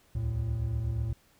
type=tone cluster; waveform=triangle; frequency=68.3 / 76.5 / 112.3 Hz; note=C#2 / D#2 / A2; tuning=-25 / -29 / +36 cents; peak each=-33 / -33 / -28 dBFS; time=0.15-1.13 s; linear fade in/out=5 ms; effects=pink hiss -64 dBFS RMS until 1.39 s